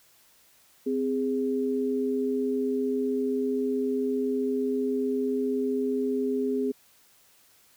sine tone pair together, 259.2 / 411.5 Hz, C4 / G#4, -16 / -16 cents, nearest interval minor sixth, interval 800 cents, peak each -27 dBFS, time 0.86-6.72 s, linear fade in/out 10 ms, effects white hiss -60 dBFS RMS until 7.76 s

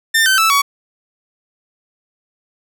sawtooth tone with pitch steps, 1799 / 1539.2 / 1316.9 / 1126.8 Hz, A6 / G6 / E6 / C#6, +38 / -32 / -2 / +28 cents, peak -7 dBFS, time 0.14-0.62 s, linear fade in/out 10 ms, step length 120 ms, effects none

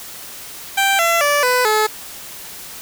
15% pulse tone with pitch steps, 784 / 674.7 / 580.6 / 499.6 / 430 Hz, G5 / E5 / D5 / B4 / A4, 0 / +40 / -20 / +20 / -40 cents, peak -7 dBFS, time 0.77-1.87 s, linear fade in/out 10 ms, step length 220 ms, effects white hiss -34 dBFS RMS until 2.81 s

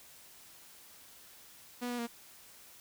sawtooth tone with pitch steps, 244.5 / 242.7 / 234.9 Hz, B3 / B3 / A#3, -17 / -30 / +13 cents, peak -31 dBFS, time 1.81-2.074 s, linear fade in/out 20 ms, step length 88 ms, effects white hiss -56 dBFS RMS until 2.8 s

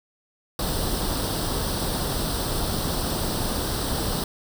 pink noise with comb filter, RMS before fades -26 dBFS, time 0.59-4.24 s, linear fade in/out 2 ms, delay 0.22 ms, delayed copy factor +0.7, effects none

